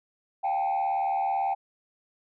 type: tone with frequency modulation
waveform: sine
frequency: 784 Hz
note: G5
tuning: in tune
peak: -22 dBFS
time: 0.43-1.55 s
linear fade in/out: 20 ms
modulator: 78.1 Hz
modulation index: 0.82
effects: tanh soft clip ceiling -22 dBFS